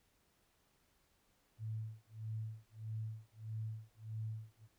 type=tone with tremolo; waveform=sine; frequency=110 Hz; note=A2; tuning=in tune; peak=-38 dBFS; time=1.58-4.68 s; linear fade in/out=50 ms; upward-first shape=sine; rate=1.6 Hz; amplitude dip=100%; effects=pink hiss -75 dBFS RMS until 4.78 s